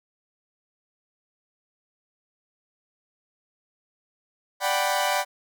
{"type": "chord", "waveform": "sawtooth", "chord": "G major seventh", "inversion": "second", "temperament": "equal", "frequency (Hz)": [587.3, 740, 784, 987.8], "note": ["D5", "F#5", "G5", "B5"], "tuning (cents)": [0, 0, 0, 0], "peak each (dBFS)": -24, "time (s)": [4.6, 5.25], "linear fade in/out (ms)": 50, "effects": []}